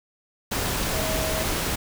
sine tone in noise, 636 Hz, D#5, 38 cents sharp, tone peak -30 dBFS, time 0.93-1.44 s, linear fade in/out 10 ms, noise pink, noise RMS -26 dBFS, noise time 0.51-1.76 s, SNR -7 dB, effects none

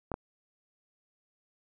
clicks, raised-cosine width 1 ms, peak -19 dBFS, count 2, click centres 0.117 / 0.141 s, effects none

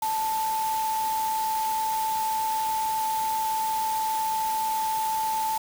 sine tone in noise, 880 Hz, A5, in tune, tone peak -24 dBFS, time 0.02-5.58 s, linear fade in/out 5 ms, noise white, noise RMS -36 dBFS, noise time 0.02-5.58 s, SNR +9 dB, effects none

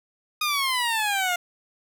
15% pulse exponential sweep, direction down, 1244.5 to 698.5 Hz, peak -16 dBFS, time 0.41-1.36 s, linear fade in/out 5 ms, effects none

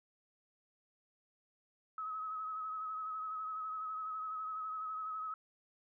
sine tone with vibrato, 1279 Hz, D#6, 47 cents sharp, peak -38 dBFS, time 1.98-5.34 s, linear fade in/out 2 ms, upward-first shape triangle, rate 12 Hz, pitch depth 38 cents each way, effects none

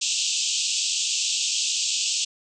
white band-pass noise, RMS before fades -25 dBFS, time 0.01-2.25 s, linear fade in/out 10 ms, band 2600 to 7900 Hz, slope 96 dB/octave, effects none

